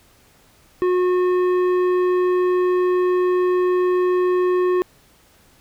sine tone with tanh clipping, 362.7 Hz, F#4, 34 cents flat, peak -17 dBFS, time 0.82-4.82 s, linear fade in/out 0 ms, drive 11 dB, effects pink hiss -54 dBFS RMS until 5.6 s

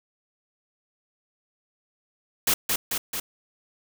white noise with echo, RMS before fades -21 dBFS, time 2.47-2.54 s, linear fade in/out 5 ms, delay 220 ms, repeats 3, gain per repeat -3 dB, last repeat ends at 3.2 s, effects none

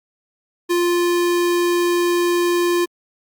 square tone, 349.2 Hz, F4, in tune, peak -16 dBFS, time 0.69-2.86 s, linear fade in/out 20 ms, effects Opus 48 kbps

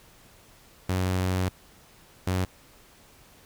sawtooth tone bursts at uneven times, 92.5 Hz, F#2, in tune, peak -20 dBFS, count 2, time 0.89-1.49 / 2.27-2.45 s, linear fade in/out 5 ms, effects pink hiss -55 dBFS RMS until 3.45 s

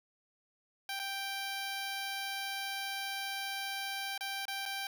10% pulse tone with dropouts, 785 Hz, G5, 2 cents sharp, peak -28 dBFS, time 0.89-4.87 s, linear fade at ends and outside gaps 2 ms, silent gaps 0.993-0.997 / 4.178-4.208 / 4.454-4.481 / 4.655-4.66 s, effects none

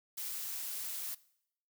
blue noise, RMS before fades -40 dBFS, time 0.17-1.15 s, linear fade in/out 10 ms, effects noise-tail reverb RT60 0.7 s tail -20 dB re dry

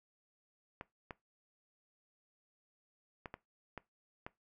clicks, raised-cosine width 0.5 ms, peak -28 dBFS, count 6, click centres 0.811 / 1.108 / 3.258 / 3.341 / 3.777 / 4.265 s, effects noise-tail reverb RT60 0.2 s tail -20 dB re dry

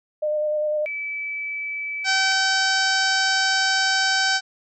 sine tone with vibrato, 605 Hz, D#5, 49 cents flat, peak -20 dBFS, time 0.22-0.86 s, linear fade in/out 10 ms, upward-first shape square, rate 10 Hz, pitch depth 12 cents each way
sine tone, 2304 Hz, D7, 34 cents flat, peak -26 dBFS, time 0.86-2.32 s, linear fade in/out 0 ms
harmonic tone, 768 Hz, G5, 36 cents flat, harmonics 1 / 2 / 3 / 4 / 5 / 6 / 7 / 8 / 9 / 10, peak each -26 / -21 / -32 / -30 / -31 / -26 / -27 / -33 / -36 / -37 dBFS, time 2.04-4.41 s, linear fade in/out 50 ms
effects none

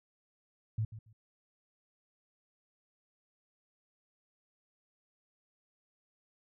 sine tone with echo, 109.6 Hz, A2, 6 cents flat, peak -29 dBFS, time 0.78-0.85 s, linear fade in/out 5 ms, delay 140 ms, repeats 2, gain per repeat -14 dB, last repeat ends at 1.13 s, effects none

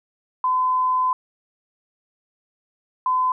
sine tone pair in turn, 1018 / 1018 Hz, C6 / C6, -48 / -48 cents, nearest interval unison, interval 0 cents, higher neither, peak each -17 dBFS, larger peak neither, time 0.44-1.13 / 3.06-3.32 s, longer first, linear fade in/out 2 ms, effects none

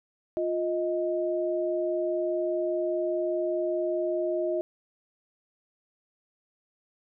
sine tone pair together, 351.9 / 627 Hz, F4 / D#5, +13 / +13 cents, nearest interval minor seventh, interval 1000 cents, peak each -28 dBFS, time 0.37-4.61 s, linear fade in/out 0 ms, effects none

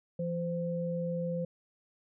sine tone pair together, 169.7 / 516.2 Hz, F3 / C5, -49 / -23 cents, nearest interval octave + perfect fifth, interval 1926 cents, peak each -33 / -34 dBFS, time 0.19-1.45 s, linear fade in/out 5 ms, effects none

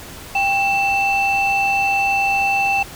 sine tone pair together, 791 / 2661 Hz, G5 / E7, +15 / +16 cents, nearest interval octave + major sixth, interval 2101 cents, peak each -16 dBFS, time 0.35-2.83 s, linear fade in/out 5 ms, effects tanh soft clip ceiling -11 dBFS + pink hiss -36 dBFS RMS until 2.95 s

